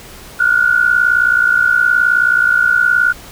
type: tone pair together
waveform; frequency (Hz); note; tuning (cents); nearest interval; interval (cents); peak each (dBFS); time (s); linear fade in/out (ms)
sine; 1421 / 1480; F6 / F#6; +30 / 0; minor second; 70; -12; 0.39-3.13; 20
effects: pink hiss -36 dBFS RMS until 3.31 s